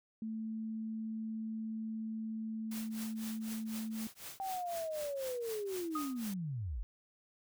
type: tone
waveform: sine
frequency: 220.8 Hz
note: A3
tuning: 6 cents sharp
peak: -37 dBFS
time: 0.22-4.07 s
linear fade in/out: 2 ms
type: noise with tremolo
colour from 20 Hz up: white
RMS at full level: -45 dBFS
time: 2.71-6.34 s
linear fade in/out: 5 ms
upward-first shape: triangle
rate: 4 Hz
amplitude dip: 100%
type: linear sweep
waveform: sine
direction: down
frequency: 784 to 41.14 Hz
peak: -36 dBFS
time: 4.4-6.83 s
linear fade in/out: 0 ms
type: tone with exponential decay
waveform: sine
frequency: 1244.5 Hz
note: D#6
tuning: in tune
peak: -33 dBFS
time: 5.95-6.25 s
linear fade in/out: 5 ms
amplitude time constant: 64 ms
effects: none